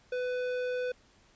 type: tone with tanh clipping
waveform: triangle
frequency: 499.2 Hz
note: B4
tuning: 19 cents sharp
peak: -32 dBFS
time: 0.12-0.92 s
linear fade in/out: 5 ms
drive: 18 dB
effects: pink hiss -63 dBFS RMS until 1.35 s + resampled to 16000 Hz